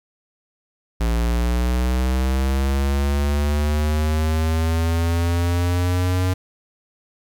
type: linear sweep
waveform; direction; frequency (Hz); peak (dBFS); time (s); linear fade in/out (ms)
square; up; 56.6 to 92.5; -18; 1-6.34; 10
effects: 10-bit